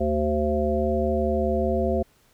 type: harmonic tone with a mistuned harmonic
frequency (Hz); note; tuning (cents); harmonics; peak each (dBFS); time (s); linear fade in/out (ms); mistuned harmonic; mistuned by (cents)
74.9; D2; +35; 1 / 3 / 5 / 7 / 9; -27 / -27 / -27 / -27 / -27; 0-2.03; 10; 5; +22
effects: pink hiss -61 dBFS RMS until 2.33 s